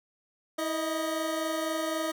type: tone pair together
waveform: 25% pulse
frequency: 323.1 / 622.3 Hz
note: E4 / D#5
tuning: -35 / 0 cents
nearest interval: major seventh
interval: 1135 cents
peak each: -28 dBFS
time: 0.58-2.12 s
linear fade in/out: 10 ms
effects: none